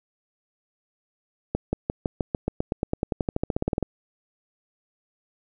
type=accelerating click train; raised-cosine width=2 ms; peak=-10 dBFS; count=24; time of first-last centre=1.55-3.827 s; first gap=180 ms; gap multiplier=0.94; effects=none